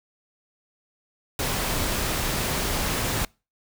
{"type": "noise", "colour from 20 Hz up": "pink", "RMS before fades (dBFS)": -26, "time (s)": [1.39, 3.25], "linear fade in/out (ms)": 2, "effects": ["noise-tail reverb RT60 0.3 s tail -26 dB re dry"]}